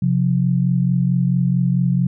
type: tone pair together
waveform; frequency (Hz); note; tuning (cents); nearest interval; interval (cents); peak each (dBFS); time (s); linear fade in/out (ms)
sine; 133 / 177.53; C3 / F3; +29 / +29; perfect fourth; 500; -17; 0.02-2.07; 5
effects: none